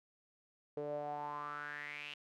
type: tone with band-pass filter sweep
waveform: sawtooth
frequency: 146.83 Hz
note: D3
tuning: in tune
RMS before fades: -43 dBFS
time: 0.77-2.14 s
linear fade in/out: 2 ms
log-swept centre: 470 to 2900 Hz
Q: 6.8
effects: none